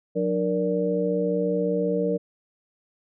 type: tone cluster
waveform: sine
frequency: 181.3 / 299.1 / 467.5 / 582 Hz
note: F#3 / D4 / A#4 / D5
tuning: -35 / +32 / +5 / -16 cents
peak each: -27 / -30 / -24 / -29 dBFS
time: 0.15-2.18 s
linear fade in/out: 20 ms
effects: none